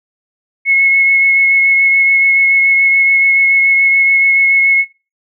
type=tone with vibrato; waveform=sine; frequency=2182 Hz; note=C#7; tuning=28 cents flat; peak=-7 dBFS; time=0.65-4.85 s; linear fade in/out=50 ms; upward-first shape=triangle; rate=7 Hz; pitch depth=14 cents each way; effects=noise-tail reverb RT60 0.3 s tail -20 dB re dry